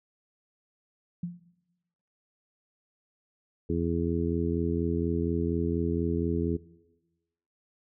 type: tone with exponential decay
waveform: sine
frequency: 174.61 Hz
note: F3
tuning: in tune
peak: -27 dBFS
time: 1.23-1.46 s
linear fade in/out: 5 ms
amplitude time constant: 50 ms
type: harmonic tone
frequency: 84.2 Hz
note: E2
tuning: 37 cents sharp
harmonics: 1 / 2 / 3 / 4 / 5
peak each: -32 / -32 / -32 / -32 / -32 dBFS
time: 3.69-6.57 s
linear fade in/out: 10 ms
effects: noise-tail reverb RT60 1.0 s tail -18 dB re dry